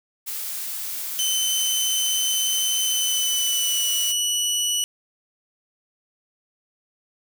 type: noise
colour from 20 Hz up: blue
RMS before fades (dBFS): -30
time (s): 0.26-4.13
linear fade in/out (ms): 20
type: tone with pitch glide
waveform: 20% pulse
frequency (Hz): 3048 to 2948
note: G7 to F#7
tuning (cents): -49 to -7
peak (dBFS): -15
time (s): 1.19-4.84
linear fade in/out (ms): 0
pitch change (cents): -58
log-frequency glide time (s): 2.83-3.89
effects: none